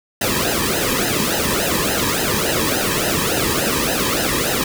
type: noise with flanger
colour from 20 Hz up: pink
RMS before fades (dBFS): -19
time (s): 0.21-4.64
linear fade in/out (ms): 5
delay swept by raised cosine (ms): 0.87 to 1.43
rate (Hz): 3.5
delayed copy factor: -0.85
effects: none